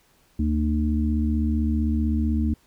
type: harmonic tone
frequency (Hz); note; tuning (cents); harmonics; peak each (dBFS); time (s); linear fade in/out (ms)
75.7; D#2; -47; 1 / 3 / 4; -22 / -24 / -29; 0.39-2.54; 5
effects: pink hiss -61 dBFS RMS until 2.66 s